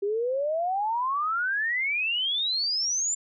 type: exponential sweep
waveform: sine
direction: up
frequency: 392 to 7300 Hz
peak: -24 dBFS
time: 0.02-3.15 s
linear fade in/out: 10 ms
effects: none